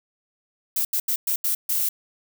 violet noise bursts at uneven times, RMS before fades -23 dBFS, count 6, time 0.76-0.85 / 0.93-1 / 1.08-1.16 / 1.27-1.36 / 1.44-1.55 / 1.69-1.89 s, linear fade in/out 5 ms, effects none

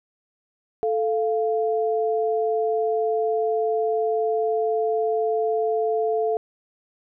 sine tone pair together, 439.1 / 695 Hz, A4 / F5, -4 / -9 cents, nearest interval minor sixth, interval 795 cents, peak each -21 / -25 dBFS, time 0.83-6.37 s, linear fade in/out 0 ms, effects none

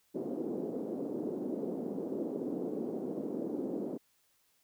white band-pass noise, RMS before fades -37 dBFS, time 0.14-3.98 s, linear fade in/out 20 ms, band 220 to 420 Hz, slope 24 dB/octave, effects white hiss -72 dBFS RMS until 4.63 s

